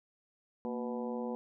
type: harmonic tone with a mistuned harmonic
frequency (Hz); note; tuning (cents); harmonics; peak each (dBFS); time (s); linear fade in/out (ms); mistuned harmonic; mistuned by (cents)
123.47; B2; 0; 2 / 3 / 4 / 5 / 6 / 7 / 8; -37 / -44 / -39 / -51 / -48 / -47 / -49; 0.65-1.35; 0; 2; -98
effects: none